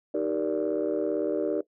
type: chord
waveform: sine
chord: Eb major seventh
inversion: none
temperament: just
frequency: 311.1 / 388.9 / 466.7 / 583.4 Hz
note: Eb4 / G4 / Bb4 / D5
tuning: 0 / -14 / +2 / -12 cents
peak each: -29 dBFS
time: 0.14-1.61 s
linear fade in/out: 5 ms
effects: noise-tail reverb RT60 0.1 s tail -18 dB re dry + tanh soft clip ceiling -18 dBFS